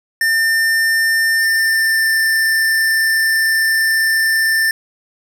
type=tone with pitch glide; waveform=square; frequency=1800 to 1784.5 Hz; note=A6 to A6; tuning=+39 to +24 cents; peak=-13 dBFS; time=0.21-4.71 s; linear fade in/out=2 ms; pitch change=-15 cents; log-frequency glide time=1.34-2.16 s; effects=none